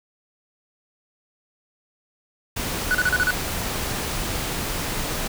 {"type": "noise", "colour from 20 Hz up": "pink", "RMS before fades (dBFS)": -27, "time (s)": [2.56, 5.28], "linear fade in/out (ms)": 10}
{"type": "tone bursts", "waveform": "triangle", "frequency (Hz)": 1480, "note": "F#6", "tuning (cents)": 0, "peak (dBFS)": -15, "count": 6, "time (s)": [2.91, 3.306], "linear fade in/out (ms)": 0, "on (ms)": 36, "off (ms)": 36}
{"effects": []}